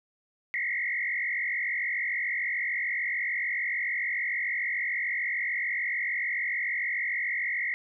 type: tone with frequency modulation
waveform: sine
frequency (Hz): 2031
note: B6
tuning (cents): +48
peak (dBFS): -27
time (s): 0.54-7.74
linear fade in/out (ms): 0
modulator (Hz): 46.8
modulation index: 3.3
effects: none